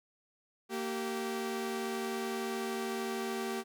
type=tone pair together; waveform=sawtooth; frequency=230.2 / 387.1 Hz; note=A#3 / G4; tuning=-22 / -22 cents; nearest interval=major sixth; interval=900 cents; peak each=-34 / -32 dBFS; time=0.69-3.64 s; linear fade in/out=50 ms; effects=none